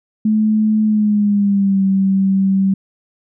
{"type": "tone with pitch glide", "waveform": "sine", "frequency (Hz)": [215.6, 193.19], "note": ["A3", "G3"], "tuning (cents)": [-35, -25], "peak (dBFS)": -11, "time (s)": [0.25, 2.74], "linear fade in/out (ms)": 5, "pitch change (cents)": -190, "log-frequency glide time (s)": [0.84, 1.82], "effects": []}